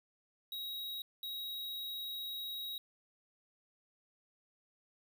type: tone bursts at uneven times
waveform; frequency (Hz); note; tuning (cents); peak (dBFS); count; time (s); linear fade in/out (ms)
square; 3818; A#7; +41; -40; 2; 0.52-1.02 / 1.23-2.78; 2
effects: none